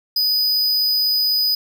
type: tone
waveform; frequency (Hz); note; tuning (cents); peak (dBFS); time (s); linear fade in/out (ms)
square; 4978; D#8; 0; -16; 0.16-1.55; 5
effects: none